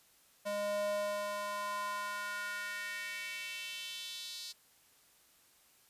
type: tone with high-pass filter sweep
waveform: square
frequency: 205 Hz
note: G#3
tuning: 22 cents flat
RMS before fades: -39 dBFS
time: 0.45-4.53 s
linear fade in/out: 20 ms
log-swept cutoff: 480 to 4400 Hz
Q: 3.2
effects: white hiss -66 dBFS RMS until 5.89 s + resampled to 32000 Hz